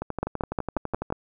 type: two click trains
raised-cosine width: 1 ms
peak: -11 / -15 dBFS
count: 6 / 14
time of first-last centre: 0.23-1.124 / 0.02-1.103 s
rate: 5.59 / 12 Hz
effects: none